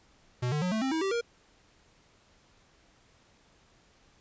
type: tone with pitch steps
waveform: square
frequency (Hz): 123.8 / 149.8 / 181.25 / 219.3 / 265.4 / 321.1 / 388.5 / 470.1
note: B2 / D3 / F#3 / A3 / C4 / E4 / G4 / A#4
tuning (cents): +5 / +35 / -35 / -6 / +25 / -45 / -16 / +15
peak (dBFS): -28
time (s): 0.42-1.212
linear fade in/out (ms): 10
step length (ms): 99
effects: pink hiss -63 dBFS RMS until 4.2 s + resampled to 16000 Hz